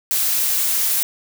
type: noise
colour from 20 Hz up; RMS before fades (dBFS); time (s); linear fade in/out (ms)
blue; -19; 0.11-1.03; 0
effects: none